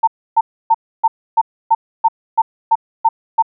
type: tone bursts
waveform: sine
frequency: 900 Hz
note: A5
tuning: 39 cents sharp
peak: -7 dBFS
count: 11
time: 0.03-3.425 s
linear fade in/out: 10 ms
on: 45 ms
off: 290 ms
effects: none